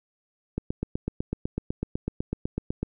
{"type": "click train", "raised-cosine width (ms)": 3, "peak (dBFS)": -14, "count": 19, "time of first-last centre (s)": [0.58, 2.83], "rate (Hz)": 8, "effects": []}